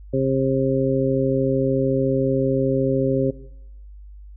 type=harmonic tone; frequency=133.5 Hz; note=C3; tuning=35 cents sharp; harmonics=1 / 2 / 3 / 4; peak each=-23 / -23 / -23 / -23 dBFS; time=0.13-3.31 s; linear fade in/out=10 ms; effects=noise-tail reverb RT60 0.8 s tail -18 dB re dry + added 50 Hz sine -38 dBFS peak until 4.36 s